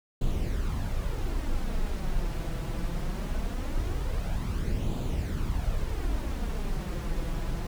brown noise with flanger, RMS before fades -29 dBFS, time 0.21-7.67 s, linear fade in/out 5 ms, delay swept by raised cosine 0.27 to 6.07 ms, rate 0.21 Hz, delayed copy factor +0.5, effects none

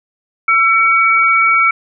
sine tone pair together, 1342 / 2261 Hz, E6 / C#7, +31 / +34 cents, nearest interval major sixth, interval 903 cents, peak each -11 dBFS, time 0.48-1.71 s, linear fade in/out 5 ms, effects none

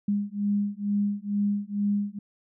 sine beating tone pair, 202.8 / 205 Hz, G#3 / G#3, -41 / -22 cents, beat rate 2.2 Hz, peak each -27 dBFS, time 0.08-2.19 s, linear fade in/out 5 ms, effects none

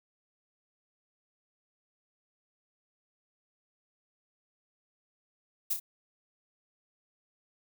violet noise with echo, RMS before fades -29 dBFS, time 5.7-5.74 s, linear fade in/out 10 ms, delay 30 ms, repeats 2, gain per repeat -6 dB, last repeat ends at 5.8 s, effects none

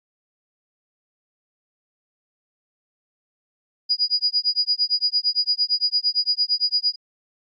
sine tone with tremolo, 4900 Hz, D#8, 27 cents flat, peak -15 dBFS, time 3.89-6.96 s, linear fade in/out 20 ms, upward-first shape sine, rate 8.8 Hz, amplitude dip 100%, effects Opus 48 kbps

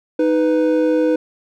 triangle tone pair together, 312 / 496 Hz, D#4 / B4, +5 / +7 cents, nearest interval minor sixth, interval 802 cents, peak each -14 dBFS, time 0.19-1.16 s, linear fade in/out 5 ms, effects none

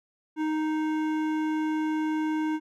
triangle tone with hard clipping, 310.9 Hz, D#4, 1 cent flat, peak -27 dBFS, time 0.36-2.6 s, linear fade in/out 50 ms, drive 17 dB, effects none

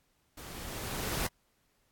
pink noise with level ramp, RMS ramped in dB -47 to -32 dBFS, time 0.37-1.27 s, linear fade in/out 5 ms, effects pink hiss -73 dBFS RMS until 1.91 s + AAC 64 kbps

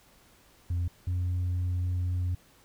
sine tone pair in turn, 87.31 / 89.61 Hz, F2 / F2, 0 / +45 cents, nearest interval unison, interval 45 cents, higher second, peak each -24 dBFS, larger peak neither, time 0.7-0.88 / 1.07-2.35 s, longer second, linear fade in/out 5 ms, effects tanh soft clip ceiling -25 dBFS + pink hiss -60 dBFS RMS until 2.64 s

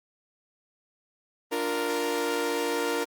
sawtooth chord, Bb major, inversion first, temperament equal, 293.7 / 349.2 / 466.2 Hz, D4 / F4 / Bb4, 0 / 0 / 0 cents, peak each -29 / -29 / -24 dBFS, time 1.51-3.05 s, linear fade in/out 20 ms, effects Opus 32 kbps

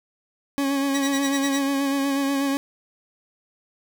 40% pulse tone with vibrato, 276.6 Hz, C#4, 4 cents flat, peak -20 dBFS, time 0.58-2.57 s, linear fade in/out 0 ms, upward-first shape sine, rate 8.2 Hz, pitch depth 29 cents each way
15% pulse tone with tremolo, 1930 Hz, B6, 40 cents flat, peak -19 dBFS, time 0.93-1.62 s, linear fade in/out 20 ms, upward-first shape sine, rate 10 Hz, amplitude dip 100%
effects none

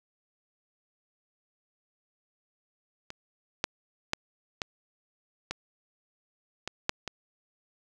clicks, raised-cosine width 0.2 ms, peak -22 / -8 / -9 / -13 / -15 / -16 / -7 / -17 dBFS, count 8, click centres 3.104 / 3.641 / 4.134 / 4.618 / 5.51 / 6.676 / 6.894 / 7.077 s, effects none

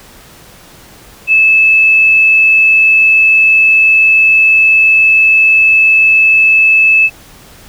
sine tone, 2613 Hz, E7, 16 cents flat, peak -4 dBFS, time 1.27-7.1 s, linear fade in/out 50 ms, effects pink hiss -38 dBFS RMS until 7.68 s

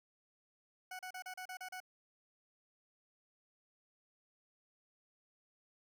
20% pulse tone bursts, 740 Hz, F#5, in tune, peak -39 dBFS, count 8, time 0.91-1.803 s, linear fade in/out 5 ms, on 81 ms, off 35 ms, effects none

